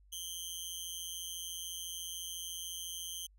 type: tone with amplitude modulation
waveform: 15% pulse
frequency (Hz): 3134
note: G7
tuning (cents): -1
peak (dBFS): -29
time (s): 0.12-3.27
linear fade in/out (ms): 10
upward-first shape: sine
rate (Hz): 174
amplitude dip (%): 90
effects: added 49 Hz sine -60 dBFS peak until 3.38 s